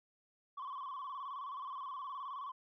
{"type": "tone with vibrato", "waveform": "sine", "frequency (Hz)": 1082, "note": "C#6", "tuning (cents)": -42, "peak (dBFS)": -39, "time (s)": [0.57, 2.52], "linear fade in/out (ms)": 10, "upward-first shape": "square", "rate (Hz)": 19, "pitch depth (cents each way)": 79, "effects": ["tanh soft clip ceiling -39 dBFS"]}